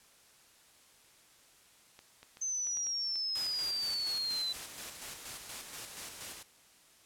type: clicks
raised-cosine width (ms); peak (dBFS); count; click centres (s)
0.2; -34; 11; 1.991 / 2.23 / 2.371 / 2.67 / 2.772 / 2.868 / 3.157 / 3.466 / 3.685 / 3.764 / 4.376
type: exponential sweep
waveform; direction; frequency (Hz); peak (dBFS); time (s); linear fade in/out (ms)
sine; down; 6240 to 3984; -32; 2.41-4.53; 10
type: noise with tremolo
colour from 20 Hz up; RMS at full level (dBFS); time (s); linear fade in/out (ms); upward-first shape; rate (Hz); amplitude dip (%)
white; -42; 3.35-6.43; 5; square; 4.2; 40
effects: white hiss -62 dBFS RMS until 7.05 s + low-pass 11000 Hz 12 dB/octave